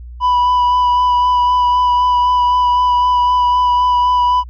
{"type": "tone with vibrato", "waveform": "triangle", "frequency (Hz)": 987.8, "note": "B5", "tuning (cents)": 0, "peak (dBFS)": -8, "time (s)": [0.2, 4.44], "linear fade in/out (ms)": 50, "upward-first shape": "sine", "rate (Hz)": 3.9, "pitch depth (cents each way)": 14, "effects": ["added 60 Hz sine -29 dBFS peak until 4.49 s", "resampled to 11025 Hz"]}